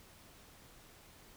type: silence
effects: pink hiss -59 dBFS RMS until 1.36 s